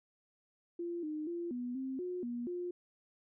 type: tone with pitch steps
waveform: sine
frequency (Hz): 344.3 / 306.1 / 343.8 / 245.6 / 263.9 / 360.5 / 240.1 / 354.5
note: F4 / D#4 / F4 / B3 / C4 / F#4 / B3 / F4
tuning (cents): -25 / -28 / -27 / -9 / +15 / -45 / -49 / +26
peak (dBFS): -36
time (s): 0.79-2.71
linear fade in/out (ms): 5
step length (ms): 240
effects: none